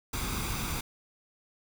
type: noise with comb filter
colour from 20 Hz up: pink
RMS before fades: -33 dBFS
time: 0.13-0.81 s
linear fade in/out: 5 ms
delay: 0.83 ms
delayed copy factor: +0.6
effects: none